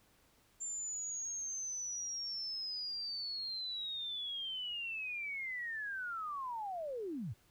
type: linear sweep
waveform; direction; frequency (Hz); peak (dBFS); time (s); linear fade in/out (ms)
sine; down; 7280 to 85.5; -38; 0.6-7.34; 20
effects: pink hiss -69 dBFS RMS until 7.5 s